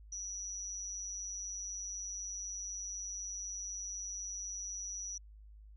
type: tone with amplitude modulation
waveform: sine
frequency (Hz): 5860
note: F#8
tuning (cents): -18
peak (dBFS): -36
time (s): 0.12-5.18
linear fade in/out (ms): 5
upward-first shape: sine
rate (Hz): 196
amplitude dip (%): 75
effects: added 52 Hz sine -52 dBFS peak until 5.76 s